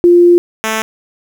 sine / 5% pulse tone pair in turn, 349.2 / 220 Hz, F4 / A3, 0 / 0 cents, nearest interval minor sixth, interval 800 cents, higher first, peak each -3 dBFS, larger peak neither, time 0.04-0.38 / 0.64-0.82 s, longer first, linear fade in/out 0 ms, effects 7-bit

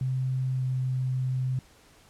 sine tone with pitch glide, 130 to 129.03 Hz, C3 to C3, -11 to -24 cents, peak -25 dBFS, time 0.01-1.59 s, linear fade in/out 2 ms, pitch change -13 cents, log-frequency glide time 0.54-0.62 s, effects pink hiss -57 dBFS RMS until 2.09 s + low-pass 11000 Hz 12 dB/octave

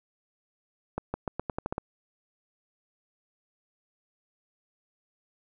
accelerating click train, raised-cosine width 1 ms, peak -16 dBFS, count 9, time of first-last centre 0.98-1.781 s, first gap 160 ms, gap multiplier 0.86, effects none

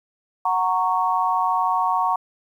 sine chord, F# major, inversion none, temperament equal with one note detuned, 740 / 926.4 / 1108.7 Hz, F#5 / A#5 / C#6, 0 / -11 / 0 cents, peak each -23 / -22 / -22 dBFS, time 0.45-2.16 s, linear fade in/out 5 ms, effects 9-bit

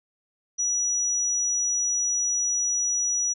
sine tone, 5850 Hz, F#8, 21 cents flat, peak -22 dBFS, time 0.58-3.34 s, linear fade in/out 20 ms, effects none

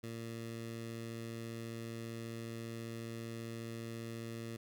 15% pulse tone with notch filter, 114.8 Hz, A#2, 26 cents flat, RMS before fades -44 dBFS, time 0.03-4.57 s, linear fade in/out 10 ms, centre 970 Hz, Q 1.7, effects none

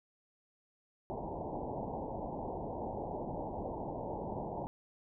white low-pass noise, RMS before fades -40 dBFS, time 1.1-4.67 s, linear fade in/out 0 ms, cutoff 930 Hz, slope 96 dB/octave, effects none

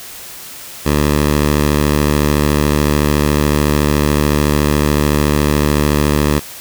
10% pulse tone, 73.8 Hz, D2, 9 cents sharp, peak -3 dBFS, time 0.85-6.4 s, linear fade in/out 20 ms, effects white hiss -32 dBFS RMS until 6.6 s

